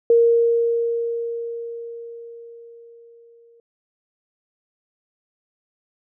sine tone with exponential decay, 466.2 Hz, A#4, in tune, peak -10 dBFS, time 0.1-3.6 s, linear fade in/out 2 ms, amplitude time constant 760 ms, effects none

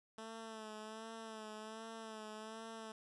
10% pulse tone with vibrato, 220 Hz, A3, in tune, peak -39 dBFS, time 0.18-2.92 s, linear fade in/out 2 ms, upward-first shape sine, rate 1.3 Hz, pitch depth 44 cents each way, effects resampled to 24000 Hz

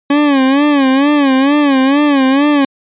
40% pulse tone with vibrato, 278.6 Hz, C#4, 9 cents sharp, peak -7 dBFS, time 0.1-2.65 s, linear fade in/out 5 ms, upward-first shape sine, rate 2.2 Hz, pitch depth 110 cents each way, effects resampled to 8000 Hz

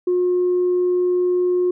sine tone, 359.5 Hz, F#4, 50 cents flat, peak -14 dBFS, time 0.07-1.71 s, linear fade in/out 5 ms, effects tanh soft clip ceiling -12 dBFS

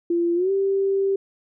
sine tone with pitch glide, 342.5 to 391.2 Hz, F4 to G4, -34 to -4 cents, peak -18 dBFS, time 0.1-1.16 s, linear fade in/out 5 ms, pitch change +230 cents, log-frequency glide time 0.35-0.51 s, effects none

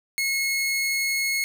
sawtooth tone, 2174 Hz, C#7, 34 cents flat, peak -19 dBFS, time 0.18-1.44 s, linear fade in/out 0 ms, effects 10-bit

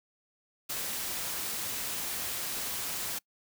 white noise, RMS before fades -35 dBFS, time 0.69-3.19 s, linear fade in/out 10 ms, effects noise-tail reverb RT60 0.1 s tail -25 dB re dry

